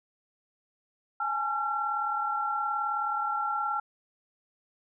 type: tone cluster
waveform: sine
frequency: 826 / 865 / 1363 Hz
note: G#5 / A5 / F6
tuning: -10 / -30 / -43 cents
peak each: -33 / -35 / -29 dBFS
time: 1.2-3.8 s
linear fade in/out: 5 ms
effects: none